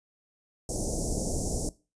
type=band-stop noise; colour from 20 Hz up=pink; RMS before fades=-30 dBFS; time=0.69-1.69 s; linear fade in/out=2 ms; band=700 to 5600 Hz; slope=48 dB/octave; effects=noise-tail reverb RT60 0.3 s tail -19 dB re dry + resampled to 22050 Hz